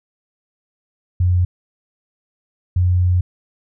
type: tone pair in turn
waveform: sine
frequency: 89.6 / 90.04 Hz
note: F2 / F#2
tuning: +45 / -47 cents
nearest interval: unison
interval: 8 cents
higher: second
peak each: -12 dBFS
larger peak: neither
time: 1.2-1.45 / 2.76-3.21 s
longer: second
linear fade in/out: 5 ms
effects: none